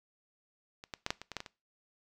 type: clicks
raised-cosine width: 0.2 ms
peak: -28 / -21 / -15 / -13 / -25 / -23 / -17 / -23 / -27 dBFS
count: 9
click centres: 0.839 / 0.938 / 1.064 / 1.105 / 1.216 / 1.317 / 1.367 / 1.404 / 1.462 s
effects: noise-tail reverb RT60 0.3 s tail -21 dB re dry